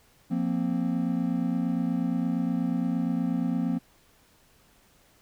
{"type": "chord", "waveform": "triangle", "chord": "F suspended fourth", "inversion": "none", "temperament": "equal", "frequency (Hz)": [174.61, 233.1, 261.6], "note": ["F3", "Bb3", "C4"], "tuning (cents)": [0, 0, 0], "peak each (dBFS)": -27, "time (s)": [0.3, 3.79], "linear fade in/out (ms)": 20, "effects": ["pink hiss -61 dBFS RMS until 5.21 s"]}